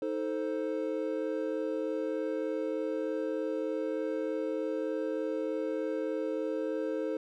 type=chord; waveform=triangle; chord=A diminished; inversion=second; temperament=equal with one note detuned; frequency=314.2 / 440 / 523.3 Hz; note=Eb4 / A4 / C5; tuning=+17 / 0 / 0 cents; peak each=-33 dBFS; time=0.02-7.17 s; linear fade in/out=2 ms; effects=none